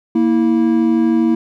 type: tone pair together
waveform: triangle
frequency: 233.1 / 325.8 Hz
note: A#3 / E4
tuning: 0 / -20 cents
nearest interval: tritone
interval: 580 cents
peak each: -12 dBFS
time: 0.15-1.35 s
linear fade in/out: 5 ms
effects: none